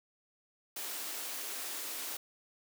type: high-pass noise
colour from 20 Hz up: white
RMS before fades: -40 dBFS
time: 0.76-2.17 s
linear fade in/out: 5 ms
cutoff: 250 Hz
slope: 48 dB/octave
effects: none